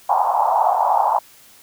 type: band-pass noise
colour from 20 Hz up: pink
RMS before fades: -17 dBFS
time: 0.09-1.19 s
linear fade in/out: 5 ms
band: 730 to 970 Hz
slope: 48 dB/octave
effects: white hiss -48 dBFS RMS until 1.62 s